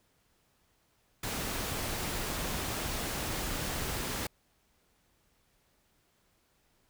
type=noise; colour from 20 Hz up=pink; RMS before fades=-35 dBFS; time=1.23-4.27 s; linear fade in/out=5 ms; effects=pink hiss -71 dBFS RMS until 6.89 s